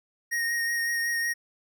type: tone with vibrato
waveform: square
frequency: 1864.7 Hz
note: A#6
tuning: in tune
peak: -26 dBFS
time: 0.31-1.34 s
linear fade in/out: 20 ms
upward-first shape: sine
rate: 5.4 Hz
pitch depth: 15 cents each way
effects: none